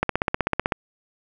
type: click train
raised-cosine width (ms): 0.5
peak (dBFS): -5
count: 12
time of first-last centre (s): 0.03-0.722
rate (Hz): 15.9
effects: none